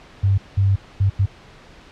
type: tone bursts at uneven times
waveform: sine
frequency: 98 Hz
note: G2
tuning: in tune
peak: -13 dBFS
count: 4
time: 0.23-0.38 / 0.57-0.76 / 1-1.1 / 1.19-1.26 s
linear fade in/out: 10 ms
effects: pink hiss -45 dBFS RMS until 1.91 s + low-pass 4000 Hz 12 dB/octave